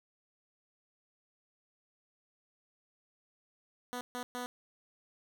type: tone bursts at uneven times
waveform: 10% pulse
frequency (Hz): 246.8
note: B3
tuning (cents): -1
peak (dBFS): -29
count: 3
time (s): 3.93-4.01 / 4.15-4.23 / 4.35-4.46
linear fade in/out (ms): 0
effects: none